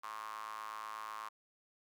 sawtooth tone with high-pass filter, 108.1 Hz, A2, 30 cents flat, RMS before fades -45 dBFS, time 0.03-1.29 s, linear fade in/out 10 ms, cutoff 1100 Hz, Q 7.8, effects none

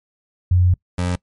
sine / 25% pulse tone pair in turn, 90 / 89.12 Hz, F#2 / F2, -47 / +36 cents, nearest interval unison, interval 17 cents, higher first, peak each -11 / -15 dBFS, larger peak first, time 0.51-0.74 / 0.98-1.16 s, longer first, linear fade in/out 5 ms, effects noise-tail reverb RT60 0.1 s tail -23 dB re dry + MP3 48 kbps

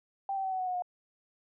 sine tone with pitch steps, 784 / 772.8 / 761.7 / 750.8 / 740 / 729.4 / 718.9 Hz, G5 / G5 / G5 / F#5 / F#5 / F#5 / F5, 0 / -25 / -50 / +25 / 0 / -25 / +50 cents, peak -30 dBFS, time 0.29-0.822 s, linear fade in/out 2 ms, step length 76 ms, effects none

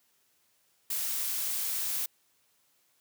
blue noise, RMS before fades -32 dBFS, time 0.9-2.06 s, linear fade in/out 5 ms, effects white hiss -70 dBFS RMS until 3 s + high-pass 80 Hz 12 dB/octave

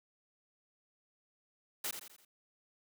white noise with echo, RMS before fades -37 dBFS, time 1.84-1.91 s, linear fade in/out 5 ms, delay 85 ms, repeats 4, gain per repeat -7 dB, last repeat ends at 2.25 s, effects high-pass 200 Hz 12 dB/octave

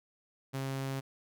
sawtooth tone, 134.9 Hz, C#3, 47 cents flat, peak -30 dBFS, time 0.53-1.01 s, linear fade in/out 20 ms, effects none

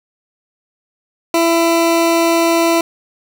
20% pulse tone, 334.2 Hz, E4, 24 cents sharp, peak -6 dBFS, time 1.34-2.81 s, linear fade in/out 2 ms, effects none

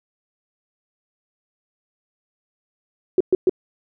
sine tone bursts, 370 Hz, F#4, in tune, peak -11 dBFS, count 3, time 3.18-3.495 s, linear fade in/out 2 ms, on 25 ms, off 120 ms, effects none

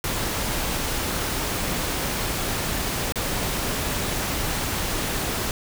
pink noise with dropouts, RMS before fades -26 dBFS, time 0.04-5.51 s, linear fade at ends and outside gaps 1 ms, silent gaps 3.123-3.157 s, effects none

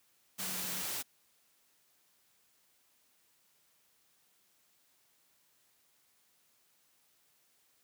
sine tone in noise, 185 Hz, F#3, in tune, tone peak -49 dBFS, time 0.38-0.83 s, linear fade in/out 20 ms, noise white, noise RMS -38 dBFS, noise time 0.38-1.03 s, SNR -14 dB, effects white hiss -71 dBFS RMS until 7.83 s + high-pass 80 Hz 12 dB/octave

